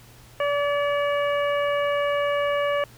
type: harmonic tone with a mistuned harmonic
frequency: 575 Hz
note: D5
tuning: 37 cents flat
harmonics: 1 / 2 / 3 / 4 / 5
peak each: -22 / -28 / -32 / -34 / -36 dBFS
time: 0.4-2.84 s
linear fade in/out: 2 ms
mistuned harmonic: 4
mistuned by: -17 cents
effects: added 120 Hz sine -51 dBFS peak until 2.97 s + pink hiss -51 dBFS RMS until 2.97 s